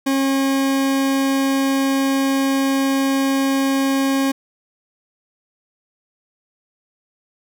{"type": "tone", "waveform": "40% pulse", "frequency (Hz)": 271.3, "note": "C#4", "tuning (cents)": -37, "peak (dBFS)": -15, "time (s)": [0.06, 4.32], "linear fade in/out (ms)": 10, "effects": []}